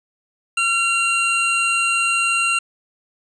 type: tone pair together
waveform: square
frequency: 1361.5 / 2761 Hz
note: F6 / F7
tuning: -44 / -20 cents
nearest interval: octave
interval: 1224 cents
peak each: -23 / -18 dBFS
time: 0.57-2.59 s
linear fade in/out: 5 ms
effects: resampled to 22050 Hz + 8-bit